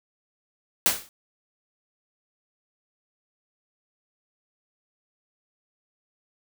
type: noise with exponential decay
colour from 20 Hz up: white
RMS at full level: -17 dBFS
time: 0.86-1.09 s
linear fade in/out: 0 ms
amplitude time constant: 50 ms
effects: none